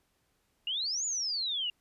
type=exponential two-way sweep; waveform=sine; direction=up then down; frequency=2794 to 7040 to 2794 Hz; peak=-30 dBFS; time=0.67-1.7 s; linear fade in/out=2 ms; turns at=1.05 s; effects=pink hiss -74 dBFS RMS until 1.8 s + resampled to 32000 Hz